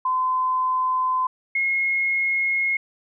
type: tone pair in turn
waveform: sine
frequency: 1025 / 2159 Hz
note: C6 / C#7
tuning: -36 / -46 cents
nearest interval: octave + minor second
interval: 1290 cents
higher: second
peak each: -19 dBFS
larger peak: neither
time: 0.05-1.27 / 1.55-2.77 s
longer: neither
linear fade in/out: 5 ms
effects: none